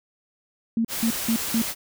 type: tone bursts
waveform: sine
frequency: 227.8 Hz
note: A#3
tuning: 40 cents flat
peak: -19 dBFS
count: 4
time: 0.77-1.618 s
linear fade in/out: 2 ms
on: 77 ms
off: 180 ms
type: noise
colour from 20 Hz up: white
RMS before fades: -29 dBFS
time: 0.88-1.75 s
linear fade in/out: 50 ms
effects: none